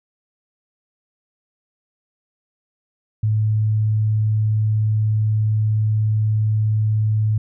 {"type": "tone", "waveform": "sine", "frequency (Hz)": 107.9, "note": "A2", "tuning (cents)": -33, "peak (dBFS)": -15, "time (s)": [3.23, 7.38], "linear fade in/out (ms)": 5, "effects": []}